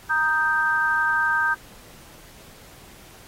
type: chord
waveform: sine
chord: Eb major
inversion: second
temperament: equal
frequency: 932.3 / 1244.5 / 1568 Hz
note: Bb5 / Eb6 / G6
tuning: 0 / 0 / 0 cents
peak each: -26 / -26 / -20 dBFS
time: 0.09-1.55 s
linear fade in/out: 20 ms
effects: pink hiss -48 dBFS RMS until 3.27 s + AAC 48 kbps